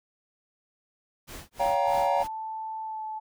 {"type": "noise with tremolo", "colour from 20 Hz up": "pink", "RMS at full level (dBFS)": -41, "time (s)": [1.27, 2.28], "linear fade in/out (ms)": 20, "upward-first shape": "sine", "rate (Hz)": 3.2, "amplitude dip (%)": 100}
{"type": "chord", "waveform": "triangle", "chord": "G half-diminished seventh", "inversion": "second", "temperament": "just", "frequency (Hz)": [564.5, 705.6, 784, 940.8], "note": ["Db5", "F5", "G5", "Bb5"], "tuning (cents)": [31, 18, 0, 16], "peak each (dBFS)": -26, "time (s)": [1.59, 2.24], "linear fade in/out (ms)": 20}
{"type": "tone with pitch glide", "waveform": "sine", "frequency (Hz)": [880, 868.9], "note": ["A5", "A5"], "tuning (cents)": [0, -22], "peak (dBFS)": -32, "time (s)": [1.84, 3.2], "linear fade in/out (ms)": 20, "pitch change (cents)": -22, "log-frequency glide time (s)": [2.82, 3.03]}
{"effects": []}